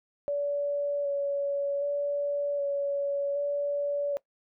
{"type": "tone with vibrato", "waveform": "sine", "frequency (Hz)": 569, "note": "C#5", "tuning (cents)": 45, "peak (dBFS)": -26, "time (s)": [0.28, 4.17], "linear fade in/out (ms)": 0, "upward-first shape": "square", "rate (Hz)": 0.65, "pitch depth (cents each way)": 14, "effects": ["noise-tail reverb RT60 0.1 s tail -20 dB re dry"]}